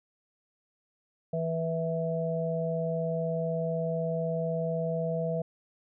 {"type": "harmonic tone", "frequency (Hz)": 164, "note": "E3", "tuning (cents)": -9, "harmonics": [1, 3, 4], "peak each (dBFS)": [-31, -33, -32], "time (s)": [1.33, 5.42], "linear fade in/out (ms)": 5, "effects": []}